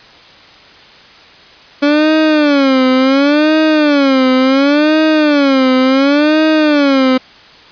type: tone with vibrato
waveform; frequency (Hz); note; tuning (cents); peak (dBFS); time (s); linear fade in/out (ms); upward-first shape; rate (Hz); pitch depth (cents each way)
30% pulse; 284.3; C#4; +44; -5; 1.82-7.18; 10; sine; 0.7; 170
effects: white hiss -39 dBFS RMS until 7.71 s + resampled to 11025 Hz